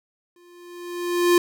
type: tone with exponential growth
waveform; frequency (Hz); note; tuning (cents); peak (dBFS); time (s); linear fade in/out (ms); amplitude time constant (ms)
square; 350.4; F4; +6; -13; 0.36-1.38; 2; 220
effects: none